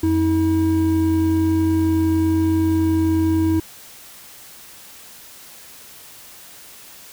triangle tone pair together, 90.1 / 321.1 Hz, F#2 / E4, -45 / -45 cents, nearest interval octave + minor seventh, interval 2200 cents, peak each -19 / -14 dBFS, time 0.03-3.6 s, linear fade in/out 5 ms, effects white hiss -42 dBFS RMS until 7.12 s

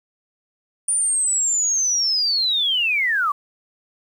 sine linear sweep, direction down, 9397 to 1108.7 Hz, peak -17 dBFS, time 0.88-3.32 s, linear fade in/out 5 ms, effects 8-bit

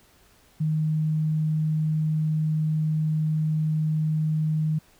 sine tone, 155.56 Hz, D#3, in tune, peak -21 dBFS, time 0.6-4.79 s, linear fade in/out 10 ms, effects pink hiss -58 dBFS RMS until 4.99 s

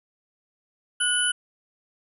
sine tone cluster, 1461 / 2987 / 9830 Hz, F#6 / F#7 / D#9, -22 / +16 / -22 cents, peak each -25 dBFS, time 1-1.32 s, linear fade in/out 10 ms, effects none

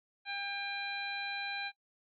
harmonic tone, 800 Hz, G5, 35 cents sharp, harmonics 1 / 2 / 3 / 4 / 5, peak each -42 / -41 / -40 / -50 / -42 dBFS, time 0.25-1.72 s, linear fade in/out 50 ms, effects noise-tail reverb RT60 0.1 s tail -19 dB re dry + MP3 64 kbps

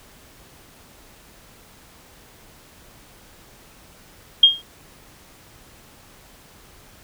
sine tone with exponential decay, 3232 Hz, G#7, 48 cents flat, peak -4 dBFS, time 4.43-4.62 s, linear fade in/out 5 ms, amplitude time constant 41 ms, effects pink hiss -49 dBFS RMS until 7.03 s

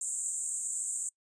pink band-pass noise, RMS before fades -35 dBFS, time 0.01-1.09 s, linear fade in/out 2 ms, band 7200 to 8800 Hz, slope 96 dB/octave, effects noise-tail reverb RT60 0.1 s tail -24 dB re dry + resampled to 22050 Hz

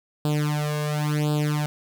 sawtooth tone with flanger, 149.8 Hz, D3, 35 cents sharp, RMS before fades -24 dBFS, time 0.25-1.66 s, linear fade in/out 0 ms, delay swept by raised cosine 0.24 to 1.84 ms, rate 0.94 Hz, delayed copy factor +0.95, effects none

